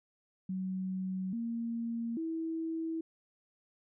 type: tone with pitch steps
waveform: sine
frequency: 187.5 / 231.8 / 325.2 Hz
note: F#3 / A#3 / E4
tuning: +23 / -10 / -23 cents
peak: -33 dBFS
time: 0.49-3.01 s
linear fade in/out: 5 ms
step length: 840 ms
effects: none